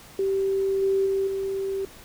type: tone with level steps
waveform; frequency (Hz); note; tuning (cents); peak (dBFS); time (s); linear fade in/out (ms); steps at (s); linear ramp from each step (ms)
sine; 388.6; G4; -15; -21 / -19 / -21 / -25; 0.19-1.85; 2; 0.82 / 1.06 / 1.27; 5
effects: pink hiss -47 dBFS RMS until 2.04 s